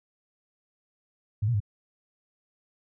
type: tone with pitch steps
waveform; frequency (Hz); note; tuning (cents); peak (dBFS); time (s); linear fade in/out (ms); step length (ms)
sine; 104.5 / 120.4 / 102.4; G#2 / B2 / G#2; +11 / -44 / -24; -22; 1.42-1.603; 10; 61
effects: none